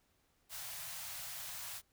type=band-stop noise; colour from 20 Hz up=white; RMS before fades=-45 dBFS; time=0.49-1.82 s; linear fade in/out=50 ms; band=170 to 590 Hz; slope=48 dB/octave; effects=pink hiss -75 dBFS RMS until 1.92 s